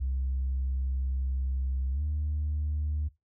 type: tone with pitch glide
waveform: sine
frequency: 65.7 to 75.03 Hz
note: C2 to D2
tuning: +8 to +38 cents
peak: -26 dBFS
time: 0-3.09 s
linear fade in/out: 20 ms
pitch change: +230 cents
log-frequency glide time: 1.92-2.02 s
effects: noise-tail reverb RT60 0.2 s tail -19 dB re dry + tanh soft clip ceiling -24 dBFS